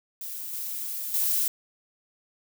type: noise with level steps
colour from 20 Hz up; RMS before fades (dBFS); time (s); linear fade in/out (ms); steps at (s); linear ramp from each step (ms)
violet; -36 / -33 / -25; 0.21-1.48; 2; 0.53 / 1.14; 2
effects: none